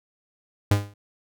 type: tone with exponential decay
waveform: 45% pulse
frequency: 101.8 Hz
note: G#2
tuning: 34 cents flat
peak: -14 dBFS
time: 0.71-0.94 s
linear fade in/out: 5 ms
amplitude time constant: 50 ms
effects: none